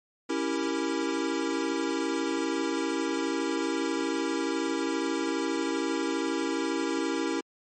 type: chord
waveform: square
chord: C# diminished seventh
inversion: none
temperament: equal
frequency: 277.2 / 329.6 / 392 / 466.2 Hz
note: C#4 / E4 / G4 / Bb4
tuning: 0 / 0 / 0 / 0 cents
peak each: -33 / -31 / -35 / -36 dBFS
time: 0.29-7.41 s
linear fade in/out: 10 ms
effects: low-pass 12000 Hz 12 dB/octave + MP3 32 kbps